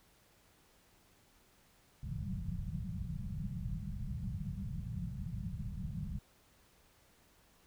white low-pass noise, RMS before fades -40 dBFS, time 2.03-6.19 s, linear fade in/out 5 ms, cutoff 200 Hz, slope 96 dB/octave, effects pink hiss -67 dBFS RMS until 7.66 s

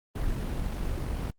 brown noise with amplitude modulation, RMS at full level -29 dBFS, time 0.15-1.31 s, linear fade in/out 10 ms, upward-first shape sine, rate 47.3 Hz, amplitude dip 30%, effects Opus 24 kbps

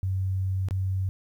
sine tone with dropouts, 94.8 Hz, F#2, 43 cents sharp, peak -24 dBFS, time 0.03-1.09 s, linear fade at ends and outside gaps 0 ms, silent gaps 0.686-0.709 s, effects 10-bit

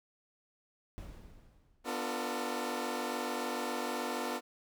brown noise with exponential decay, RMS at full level -42 dBFS, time 0.98-2.13 s, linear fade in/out 0 ms, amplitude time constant 250 ms
15% pulse chord, B half-diminished seventh, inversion none, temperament equal with one note detuned, 246.9 / 293.7 / 349.2 / 450 Hz, B3 / D4 / F4 / A4, 0 / 0 / 0 / +39 cents, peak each -32 / -35 / -34 / -34 dBFS, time 1.84-4.41 s, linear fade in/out 50 ms
effects none

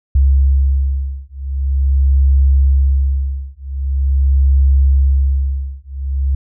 sine beating tone pair, 67.7 / 68.14 Hz, C#2 / C#2, -40 / -29 cents, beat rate 0.44 Hz, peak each -13 dBFS, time 0.15-6.35 s, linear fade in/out 5 ms, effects none

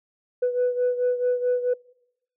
sine beating tone pair, 493.9 / 498.5 Hz, B4 / B4, 0 / +16 cents, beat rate 4.6 Hz, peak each -20 / -25 dBFS, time 0.42-1.74 s, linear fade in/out 10 ms, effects noise-tail reverb RT60 0.9 s tail -26 dB re dry + tanh soft clip ceiling -16 dBFS

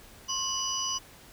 harmonic tone with a mistuned harmonic, 984 Hz, B5, 7 cents flat, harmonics 1 / 3 / 5 / 6, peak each -36 / -34 / -36 / -32 dBFS, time 0.28-0.99 s, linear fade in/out 20 ms, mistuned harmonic 1, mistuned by +140 cents, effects pink hiss -52 dBFS RMS until 1.32 s

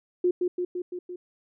sine tone with echo, 357.9 Hz, F4, 42 cents sharp, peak -19 dBFS, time 0.24-0.31 s, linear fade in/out 5 ms, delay 170 ms, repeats 5, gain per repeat -3 dB, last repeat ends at 1.16 s, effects none

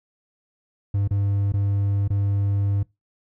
triangle tone with dropouts, 100 Hz, G2, 35 cents sharp, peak -17 dBFS, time 0.94-2.83 s, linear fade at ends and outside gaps 5 ms, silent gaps 1.077-1.108 / 1.522-1.537 / 2.079-2.102 s, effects noise-tail reverb RT60 0.2 s tail -22 dB re dry

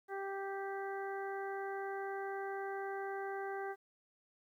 harmonic tone, 392 Hz, G4, in tune, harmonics 1 / 2 / 3 / 4 / 5, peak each -41 / -43 / -51 / -47 / -53 dBFS, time 0.08-3.76 s, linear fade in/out 50 ms, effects 12-bit

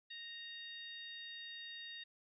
harmonic tone with a mistuned harmonic, 930 Hz, A#5, 4 cents flat, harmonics 2 / 3 / 4 / 5, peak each -52 / -55 / -49 / -61 dBFS, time 0.1-2.04 s, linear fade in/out 10 ms, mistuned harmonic 5, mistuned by -34 cents, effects none

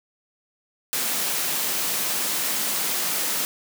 white high-pass noise, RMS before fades -25 dBFS, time 0.93-3.45 s, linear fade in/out 0 ms, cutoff 150 Hz, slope 48 dB/octave, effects none

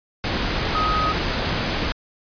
sine tone in noise, 1258 Hz, D#6, 19 cents sharp, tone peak -20 dBFS, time 0.75-1.12 s, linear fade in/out 0 ms, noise pink, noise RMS -23 dBFS, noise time 0.24-1.92 s, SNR 0 dB, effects resampled to 11025 Hz

